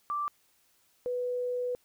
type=tone pair in turn; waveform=sine; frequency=1173 / 494.2 Hz; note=D6 / B4; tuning=-2 / +1 cents; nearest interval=octave + minor third; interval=1497 cents; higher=first; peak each=-29 / -29 dBFS; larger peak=neither; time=0.1-0.28 / 1.06-1.75 s; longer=second; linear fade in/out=0 ms; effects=white hiss -68 dBFS RMS until 1.84 s